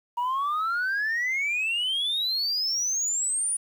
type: exponential sweep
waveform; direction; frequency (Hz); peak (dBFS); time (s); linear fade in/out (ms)
sine; up; 946 to 9750; -22; 0.17-3.57; 10
effects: tanh soft clip ceiling -22 dBFS + 9-bit